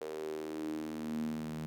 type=tone with high-pass filter sweep; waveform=sawtooth; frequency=77.78 Hz; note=D#2; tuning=in tune; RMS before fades=-39 dBFS; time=0.01-1.66 s; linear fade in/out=0 ms; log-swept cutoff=450 to 180 Hz; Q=7.5; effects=none